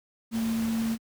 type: tone in noise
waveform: sine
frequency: 226.1 Hz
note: A3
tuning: 47 cents sharp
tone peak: -25 dBFS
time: 0.31-0.98 s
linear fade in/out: 50 ms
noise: pink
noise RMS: -39 dBFS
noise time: 0.31-0.98 s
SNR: +11 dB
effects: high-pass 60 Hz 12 dB/octave